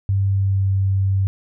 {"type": "tone with pitch glide", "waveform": "sine", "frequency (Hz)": [98, 96.82], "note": ["G2", "G2"], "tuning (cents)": [0, -21], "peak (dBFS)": -15, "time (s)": [0.09, 1.27], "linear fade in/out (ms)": 0, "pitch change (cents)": -21, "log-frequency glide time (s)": [0.27, 0.69], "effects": []}